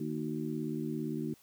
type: harmonic tone with a mistuned harmonic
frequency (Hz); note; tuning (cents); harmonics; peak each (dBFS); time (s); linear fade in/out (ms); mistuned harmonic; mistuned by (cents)
77.7; D#2; -2; 2 / 3 / 4 / 5; -39 / -37 / -38 / -41; 0-1.34; 5; 5; -79
effects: white hiss -63 dBFS RMS until 1.42 s